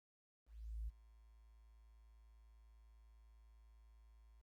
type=tone with ADSR envelope; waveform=sine; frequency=55 Hz; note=A1; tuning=in tune; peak=-40 dBFS; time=0.46-4.42 s; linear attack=420 ms; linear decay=23 ms; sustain=-22 dB; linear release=17 ms; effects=tanh soft clip ceiling -37 dBFS + 13-bit